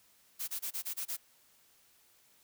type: noise bursts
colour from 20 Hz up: blue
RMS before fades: -37 dBFS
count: 7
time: 0.39-1.17 s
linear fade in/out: 20 ms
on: 90 ms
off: 25 ms
effects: white hiss -66 dBFS RMS until 2.43 s